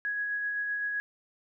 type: tone with tremolo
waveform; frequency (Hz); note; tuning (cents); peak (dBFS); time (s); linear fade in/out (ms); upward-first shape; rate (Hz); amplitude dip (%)
sine; 1666; G#6; +5; -28; 0.05-1; 0; sine; 7.8; 25
effects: none